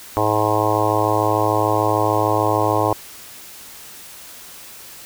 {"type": "harmonic tone", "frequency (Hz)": 106.7, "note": "G#2", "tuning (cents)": 47, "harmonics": [1, 3, 4, 5, 6, 7, 8, 9, 10], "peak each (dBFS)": [-24, -24, -24, -24, -24, -24, -24, -24, -24], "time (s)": [0.17, 2.93], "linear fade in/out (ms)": 0, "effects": ["white hiss -39 dBFS RMS until 5.05 s"]}